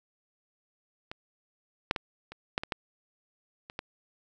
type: clicks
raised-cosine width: 0.3 ms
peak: -22 / -8 / -16 / -27 / -11 / -18 / -14 / -26 / -18 dBFS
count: 9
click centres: 1.115 / 1.911 / 1.962 / 2.32 / 2.579 / 2.635 / 2.722 / 3.699 / 3.791 s
effects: none